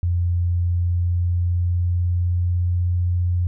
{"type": "tone with pitch glide", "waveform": "sine", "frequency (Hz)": [87.3, 88.52], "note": ["F2", "F2"], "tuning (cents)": [0, 24], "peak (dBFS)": -17, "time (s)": [0.03, 3.47], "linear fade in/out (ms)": 0, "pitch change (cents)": 24, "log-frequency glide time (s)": [0.41, 2.94], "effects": []}